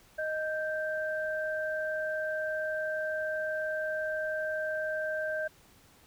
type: tone pair together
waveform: sine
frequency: 622.3 / 1568.1 Hz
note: D#5 / G6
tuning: 0 / 0 cents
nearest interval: octave + major third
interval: 1600 cents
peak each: -32 / -34 dBFS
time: 0.18-5.48 s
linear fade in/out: 10 ms
effects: pink hiss -60 dBFS RMS until 6.06 s